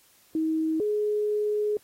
sine tone pair in turn, 317.8 / 420.1 Hz, D#4 / G#4, +37 / +20 cents, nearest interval perfect fourth, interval 483 cents, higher second, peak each -23 dBFS, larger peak neither, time 0.35-0.8 / 0.8-1.77 s, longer second, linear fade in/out 2 ms, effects white hiss -60 dBFS RMS until 1.83 s + AAC 48 kbps

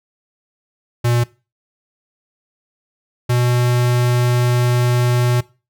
square tone pair in turn, 119.9 / 122.49 Hz, A#2 / B2, +49 / -14 cents, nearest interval unison, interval 37 cents, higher second, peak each -14 dBFS, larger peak neither, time 1.04-1.24 / 3.29-5.41 s, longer second, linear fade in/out 10 ms, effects noise-tail reverb RT60 0.3 s tail -20 dB re dry

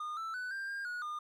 triangle tone with pitch steps, 1221 / 1325 / 1495 / 1587 / 1606 / 1454 / 1213 Hz, D#6 / E6 / F#6 / G6 / G6 / F#6 / D#6, -33 / +9 / +17 / +21 / +41 / -31 / -44 cents, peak -35 dBFS, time 0-1.19 s, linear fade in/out 5 ms, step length 170 ms, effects none

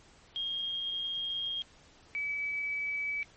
sine tone pair in turn, 3239 / 2290 Hz, G#7 / D7, -44 / -44 cents, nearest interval tritone, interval 600 cents, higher first, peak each -32 / -31 dBFS, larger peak second, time 0.36-1.62 / 2.15-3.23 s, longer first, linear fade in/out 0 ms, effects pink hiss -59 dBFS RMS until 3.36 s + MP3 32 kbps

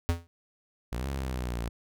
square tone with exponential decay, 85 Hz, F2, 46 cents flat, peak -20 dBFS, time 0.09-0.27 s, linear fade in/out 0 ms, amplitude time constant 37 ms
sawtooth linear two-way sweep, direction up then down, 56.1 to 69.3 to 56.1 Hz, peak -27 dBFS, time 0.92-1.69 s, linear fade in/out 5 ms, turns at 1.08 s
effects none

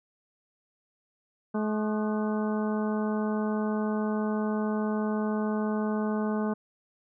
harmonic tone with a mistuned harmonic, 213.8 Hz, A3, 49 cents flat, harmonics 1 / 2 / 3 / 4 / 5 / 6 / 7, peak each -27 / -33 / -37 / -39 / -41 / -43 / -44 dBFS, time 1.54-6.54 s, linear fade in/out 10 ms, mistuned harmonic 6, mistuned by -82 cents, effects none

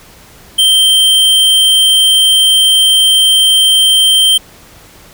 square tone, 3136 Hz, G7, in tune, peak -6 dBFS, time 0.58-4.38 s, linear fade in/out 10 ms, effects pink hiss -39 dBFS RMS until 5.13 s

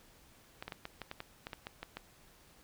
clicks, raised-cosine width 0.3 ms, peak -25 dBFS, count 12, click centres 0.625 / 0.68 / 0.722 / 0.854 / 1.017 / 1.114 / 1.204 / 1.469 / 1.532 / 1.669 / 1.83 / 1.97 s, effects pink hiss -62 dBFS RMS until 2.63 s

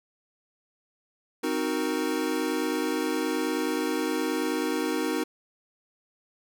square chord, C half-diminished seventh, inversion none, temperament equal, 261.6 / 311.1 / 370 / 466.2 Hz, C4 / Eb4 / Gb4 / Bb4, 0 / 0 / 0 / 0 cents, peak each -33 / -30 / -33 / -33 dBFS, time 1.43-5.24 s, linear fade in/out 10 ms, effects none

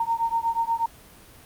sine beating tone pair, 915 / 923.3 Hz, A#5 / A#5, -32 / -17 cents, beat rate 8.3 Hz, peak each -25 dBFS, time 0-0.86 s, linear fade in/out 5 ms, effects pink hiss -49 dBFS RMS until 1.45 s + Opus 32 kbps

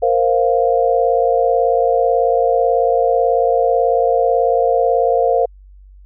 sine chord, Bb suspended second, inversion none, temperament just, 466.2 / 524.4 / 699.2 Hz, Bb4 / C5 / F5, 0 / +4 / +2 cents, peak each -16 dBFS, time 0.02-5.46 s, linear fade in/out 10 ms, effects added 48 Hz sine -39 dBFS peak until 6.05 s

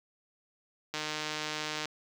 click train, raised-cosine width 0.2 ms, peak -17 dBFS, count 141, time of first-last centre 0.94-1.855 s, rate 153 Hz, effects high-pass 80 Hz 12 dB/octave + 8-bit

